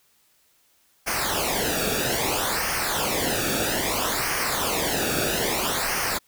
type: noise with flanger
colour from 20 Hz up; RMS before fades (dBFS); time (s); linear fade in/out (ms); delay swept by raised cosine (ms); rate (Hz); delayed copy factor
pink; -25; 1.06-6.19; 20; 0.26 to 0.99; 0.61; -0.75
effects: white hiss -63 dBFS RMS until 6.27 s